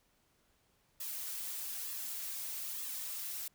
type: noise with flanger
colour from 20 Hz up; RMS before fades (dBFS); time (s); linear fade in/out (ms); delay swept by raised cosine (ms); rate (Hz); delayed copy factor
blue; -41; 1-3.48; 5; 1.3 to 4.8; 1.1; -0.6
effects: pink hiss -73 dBFS RMS until 3.54 s